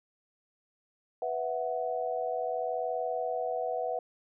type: chord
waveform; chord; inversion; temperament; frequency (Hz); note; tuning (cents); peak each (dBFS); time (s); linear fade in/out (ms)
sine; B suspended fourth; none; equal; 493.9 / 659.3 / 740; B4 / E5 / F#5; 0 / 0 / 0; -34; 1.22-3.99; 2
effects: none

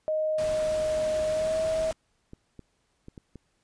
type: tone with pitch glide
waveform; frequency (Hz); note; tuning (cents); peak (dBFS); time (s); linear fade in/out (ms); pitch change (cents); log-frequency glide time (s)
sine; 622 to 638.7; D#5 to D#5; -1 to +45; -24; 0.08-1.91; 0; +46; 1.3-1.6
type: noise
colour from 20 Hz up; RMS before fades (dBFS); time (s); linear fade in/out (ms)
pink; -39; 0.38-1.93; 5
type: clicks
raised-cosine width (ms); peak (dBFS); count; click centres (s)
3; -30; 6; 1.843 / 2.334 / 2.593 / 3.084 / 3.178 / 3.357
effects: pink hiss -72 dBFS RMS until 3.63 s + resampled to 22050 Hz

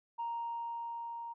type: tone with level ramp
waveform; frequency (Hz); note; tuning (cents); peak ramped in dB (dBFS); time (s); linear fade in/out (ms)
sine; 933; A#5; +1; -33 to -40; 0.18-1.34; 20
effects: tanh soft clip ceiling -31 dBFS

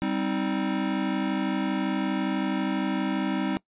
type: chord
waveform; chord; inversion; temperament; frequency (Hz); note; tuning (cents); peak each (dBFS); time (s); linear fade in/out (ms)
square; C minor; second; just; 196.22 / 261.6 / 314; G3 / C4 / Eb4; +2 / 0 / +16; -30; 0.02-3.57; 0
effects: noise-tail reverb RT60 0.1 s tail -22 dB re dry + resampled to 8000 Hz

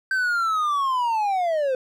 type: linear sweep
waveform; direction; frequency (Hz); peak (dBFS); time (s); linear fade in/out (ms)
triangle; down; 1562 to 503; -18; 0.11-1.75; 2
effects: none

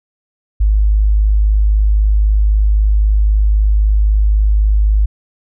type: tone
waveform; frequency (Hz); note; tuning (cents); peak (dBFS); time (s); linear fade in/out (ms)
sine; 51.91; G#1; 0; -8; 0.6-5.06; 10
effects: none

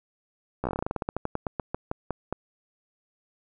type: slowing click train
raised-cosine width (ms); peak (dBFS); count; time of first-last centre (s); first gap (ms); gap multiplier
1; -14; 23; 0.64-2.326; 14; 1.14
effects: none

